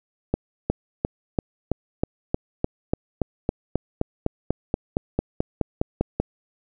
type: accelerating click train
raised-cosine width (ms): 2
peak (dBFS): -7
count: 23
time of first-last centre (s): 0.34-6.2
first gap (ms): 360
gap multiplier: 0.97
effects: none